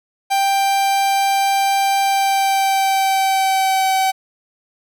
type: tone with pitch glide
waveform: 45% pulse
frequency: 787 to 764.2 Hz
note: G5 to G5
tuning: +7 to -44 cents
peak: -14 dBFS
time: 0.3-4.12 s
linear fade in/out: 20 ms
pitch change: -51 cents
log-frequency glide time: 2-3.92 s
effects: none